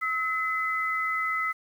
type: tone pair together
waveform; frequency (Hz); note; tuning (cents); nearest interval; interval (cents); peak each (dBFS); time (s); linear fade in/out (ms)
sine; 1295.5 / 2027; E6 / B6; -30 / +45; minor sixth; 775; -28; 0.01-1.53; 20
effects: 9-bit